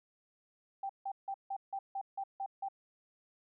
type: tone bursts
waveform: sine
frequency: 784 Hz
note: G5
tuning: in tune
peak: -35 dBFS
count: 9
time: 0.83-2.686 s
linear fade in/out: 5 ms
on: 64 ms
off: 160 ms
effects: none